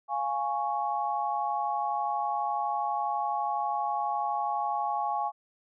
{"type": "chord", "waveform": "sine", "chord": "Db major", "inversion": "first", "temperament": "equal", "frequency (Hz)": [698.5, 830.6, 1108.7], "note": ["F5", "Ab5", "Db6"], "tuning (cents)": [0, 0, 0], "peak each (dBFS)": [-34, -29, -33], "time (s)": [0.08, 5.32], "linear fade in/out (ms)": 50, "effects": []}